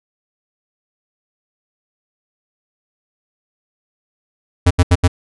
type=tone bursts; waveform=square; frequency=88.7 Hz; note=F2; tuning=27 cents sharp; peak=-8 dBFS; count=4; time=4.66-5.079 s; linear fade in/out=10 ms; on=47 ms; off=77 ms; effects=resampled to 24000 Hz

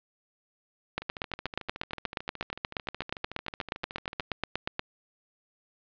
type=two click trains; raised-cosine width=0.3 ms; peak=-13 / -23 dBFS; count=33 / 44; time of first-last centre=0.98-4.794 / 1.02-4.205 s; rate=8.39 / 13.5 Hz; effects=resampled to 11025 Hz + 8-bit

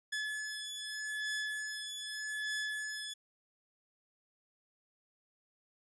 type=beating tone pair; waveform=sawtooth; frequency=1716 / 1716.82 Hz; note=A6 / A6; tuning=-44 / -43 cents; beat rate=0.82 Hz; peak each=-36 / -37 dBFS; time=0.12-3.14 s; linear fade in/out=10 ms; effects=resampled to 22050 Hz

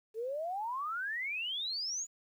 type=exponential sweep; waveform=sine; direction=up; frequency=426.5 to 7040 Hz; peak=-34 dBFS; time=0.14-2.07 s; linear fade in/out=50 ms; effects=11-bit

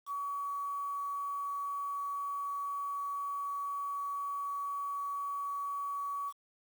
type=tone with quantisation; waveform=sine; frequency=1133 Hz; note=C#6; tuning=37 cents sharp; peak=-34 dBFS; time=0.06-6.33 s; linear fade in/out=50 ms; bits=9; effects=none

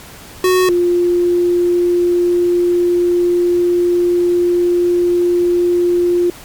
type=tone pair in turn; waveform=square / sine; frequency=368.5 / 351.3 Hz; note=F#4 / F4; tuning=-7 / +10 cents; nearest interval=minor second; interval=83 cents; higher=first; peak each=-10 dBFS; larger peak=neither; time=0.44-0.69 / 0.69-6.3 s; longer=second; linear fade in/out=2 ms; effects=pink hiss -36 dBFS RMS until 6.44 s + MP3 96 kbps

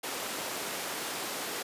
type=high-pass noise; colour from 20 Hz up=pink; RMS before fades=-36 dBFS; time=0.03-1.63 s; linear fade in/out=10 ms; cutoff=340 Hz; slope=12 dB/octave; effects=resampled to 32000 Hz

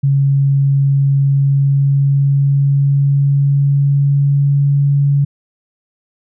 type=tone with pitch glide; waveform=sine; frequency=138.59 to 141.34 Hz; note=C#3 to C#3; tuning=0 to +34 cents; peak=-9 dBFS; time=0.03-5.25 s; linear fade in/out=10 ms; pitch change=+34 cents; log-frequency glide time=1.23-4.8 s; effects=none

